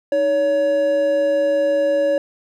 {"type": "tone pair together", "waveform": "triangle", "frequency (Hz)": [311.8, 563], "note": ["D#4", "C#5"], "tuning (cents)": [4, 27], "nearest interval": "minor seventh", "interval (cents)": 1023, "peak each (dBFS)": [-24, -13], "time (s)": [0.12, 2.18], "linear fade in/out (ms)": 2, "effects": []}